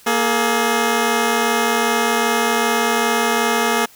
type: tone pair together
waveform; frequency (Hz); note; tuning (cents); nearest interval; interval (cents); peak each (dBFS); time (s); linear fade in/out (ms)
10% pulse; 233.1 / 423.6; A#3 / G#4; 0 / +34; minor seventh; 1034; -10; 0.06-3.86; 10
effects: white hiss -47 dBFS RMS until 3.95 s